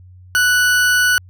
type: tone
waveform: 40% pulse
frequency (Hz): 1480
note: F#6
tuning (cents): 0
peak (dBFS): -11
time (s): 0.35-1.18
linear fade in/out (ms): 0
effects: added 91 Hz sine -39 dBFS peak until 1.29 s